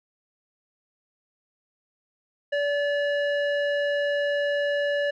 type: tone with low-pass filter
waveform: square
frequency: 576 Hz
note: D5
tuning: 34 cents flat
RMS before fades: -25 dBFS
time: 2.52-5.11 s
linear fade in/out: 10 ms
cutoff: 2300 Hz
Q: 1.7
effects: none